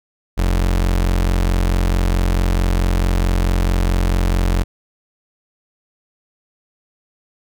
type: tone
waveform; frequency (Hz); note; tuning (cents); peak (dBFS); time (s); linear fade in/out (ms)
35% pulse; 44.57; F1; +36; -12; 0.37-4.64; 20
effects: none